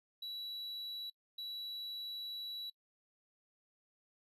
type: tone bursts at uneven times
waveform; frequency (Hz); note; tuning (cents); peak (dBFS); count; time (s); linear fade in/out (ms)
triangle; 3924; B7; -12; -40; 2; 0.22-1.1 / 1.38-2.7; 5
effects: noise-tail reverb RT60 0.1 s tail -22 dB re dry + resampled to 32000 Hz